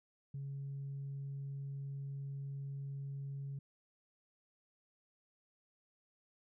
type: tone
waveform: sine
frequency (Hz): 138.59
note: C#3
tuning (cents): 0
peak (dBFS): -39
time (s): 0.34-3.59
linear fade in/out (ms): 5
effects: tanh soft clip ceiling -37 dBFS